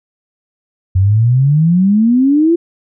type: exponential sweep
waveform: sine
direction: up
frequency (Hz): 91 to 347.1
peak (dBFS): -7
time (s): 0.95-2.56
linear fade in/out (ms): 10
effects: none